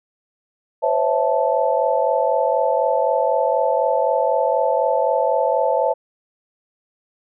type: tone cluster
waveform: sine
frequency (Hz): 509 / 553 / 656 / 876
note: C5 / C#5 / E5 / A5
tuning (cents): -48 / -4 / -9 / -8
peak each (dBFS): -21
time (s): 0.82-5.94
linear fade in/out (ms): 20
effects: none